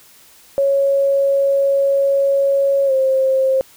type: tone with pitch glide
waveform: sine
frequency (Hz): 553 to 529.9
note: C#5 to C5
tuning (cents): -4 to +22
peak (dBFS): -12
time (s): 0.58-3.61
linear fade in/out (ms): 0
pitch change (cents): -74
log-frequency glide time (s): 2.86-2.92
effects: white hiss -47 dBFS RMS until 3.76 s